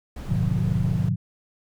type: noise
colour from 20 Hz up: brown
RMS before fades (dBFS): -33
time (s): 0.16-1.09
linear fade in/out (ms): 5
type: chord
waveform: sine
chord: G# diminished seventh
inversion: none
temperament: just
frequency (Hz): 103.83 / 124.59 / 149.51 / 179.41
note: G#2 / B2 / D3 / F3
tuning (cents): 0 / +16 / +31 / +47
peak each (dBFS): -26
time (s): 0.28-1.16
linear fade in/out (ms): 20
effects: none